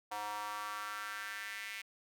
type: tone with high-pass filter sweep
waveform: square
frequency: 104.6 Hz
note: G#2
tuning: 13 cents sharp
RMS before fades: -42 dBFS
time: 0.11-1.82 s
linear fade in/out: 10 ms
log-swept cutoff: 830 to 2200 Hz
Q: 3.5
effects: none

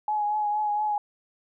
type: tone with vibrato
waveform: sine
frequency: 840 Hz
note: G#5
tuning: 19 cents sharp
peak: -23 dBFS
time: 0.08-0.98 s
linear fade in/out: 2 ms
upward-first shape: triangle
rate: 4.3 Hz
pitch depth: 31 cents each way
effects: none

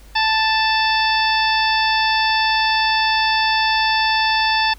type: harmonic tone with a mistuned harmonic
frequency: 880 Hz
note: A5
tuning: in tune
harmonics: 1 / 2 / 3 / 4 / 5 / 6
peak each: -18 / -21 / -23 / -24 / -25 / -26 dBFS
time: 0.15-4.74 s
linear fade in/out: 10 ms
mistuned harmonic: 5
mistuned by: +54 cents
effects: added 50 Hz sine -41 dBFS peak until 4.78 s + pink hiss -49 dBFS RMS until 4.78 s

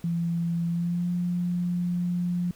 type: tone with pitch glide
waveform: sine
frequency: 169.3 to 176.29 Hz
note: E3 to F3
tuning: +46 to +17 cents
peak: -24 dBFS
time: 0.04-2.51 s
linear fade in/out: 2 ms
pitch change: +71 cents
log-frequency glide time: 0.67-1.09 s
effects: pink hiss -55 dBFS RMS until 2.55 s

